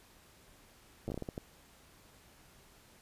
slowing click train, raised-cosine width 2 ms, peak -25 dBFS, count 9, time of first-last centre 1.08-1.379 s, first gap 9 ms, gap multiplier 1.39, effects pink hiss -61 dBFS RMS until 3.01 s + resampled to 32000 Hz

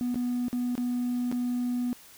triangle tone with dropouts, 245.4 Hz, B3, 11 cents flat, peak -23 dBFS, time 0.01-1.93 s, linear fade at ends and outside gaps 0 ms, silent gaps 0.144-0.157 / 0.483-0.529 / 0.753-0.779 / 1.315-1.325 s, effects tanh soft clip ceiling -22 dBFS + white hiss -52 dBFS RMS until 2.17 s

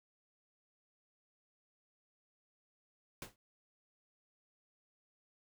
pink noise with exponential decay, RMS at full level -41 dBFS, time 3.22-3.36 s, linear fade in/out 1 ms, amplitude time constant 29 ms, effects none

